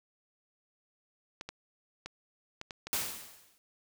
clicks, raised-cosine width 0.2 ms, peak -23 dBFS, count 6, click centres 1.411 / 1.49 / 2.06 / 2.614 / 2.708 / 2.87 s
white noise with exponential decay, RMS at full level -30 dBFS, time 2.93-3.58 s, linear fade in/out 0 ms, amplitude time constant 140 ms
effects none

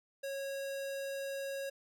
square tone, 549 Hz, C#5, 17 cents flat, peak -38 dBFS, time 0.23-1.7 s, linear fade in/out 10 ms, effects none

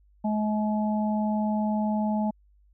harmonic tone, 213 Hz, G#3, 44 cents sharp, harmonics 1 / 3 / 4, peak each -24 / -33 / -32 dBFS, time 0.24-2.31 s, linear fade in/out 10 ms, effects added 50 Hz sine -57 dBFS peak until 2.73 s

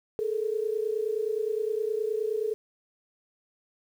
sine tone pair together, 424.5 / 454.1 Hz, G#4 / A#4, +38 / -45 cents, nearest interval minor second, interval 117 cents, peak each -28 / -30 dBFS, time 0.19-2.54 s, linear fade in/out 0 ms, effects 9-bit

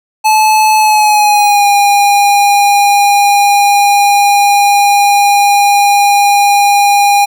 square tone with pitch glide, 864 to 810.8 Hz, A5 to G#5, -32 to -42 cents, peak -6 dBFS, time 0.24-7.26 s, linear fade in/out 20 ms, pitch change -110 cents, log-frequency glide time 0.77-1.68 s, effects none

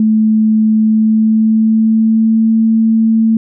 sine tone with pitch glide, 217.8 to 223.3 Hz, A3 to A3, -17 to +26 cents, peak -7 dBFS, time 0-3.37 s, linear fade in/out 2 ms, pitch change +43 cents, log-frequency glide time 0.76-2.53 s, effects none

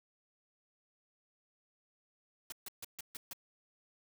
white noise bursts, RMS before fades -44 dBFS, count 6, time 2.5-3.332 s, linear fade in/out 2 ms, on 22 ms, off 140 ms, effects none

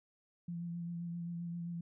sine tone with vibrato, 171.1 Hz, F3, 35 cents flat, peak -38 dBFS, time 0.48-1.81 s, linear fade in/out 5 ms, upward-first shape sine, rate 7.6 Hz, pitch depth 21 cents each way, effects none

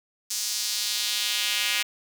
square tone with high-pass filter sweep, 111.4 Hz, A2, 22 cents sharp, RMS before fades -27 dBFS, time 0.3-1.83 s, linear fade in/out 10 ms, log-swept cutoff 5800 to 2500 Hz, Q 1.8, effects none

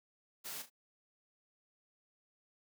white noise with echo, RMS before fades -44 dBFS, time 0.44-0.63 s, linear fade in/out 20 ms, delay 36 ms, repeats 2, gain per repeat -10 dB, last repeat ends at 0.702 s, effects high-pass 150 Hz 12 dB/octave

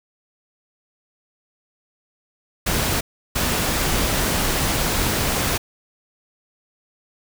pink noise bursts at uneven times, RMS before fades -21 dBFS, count 2, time 2.66-3.01 / 3.35-5.58 s, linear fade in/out 10 ms, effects none

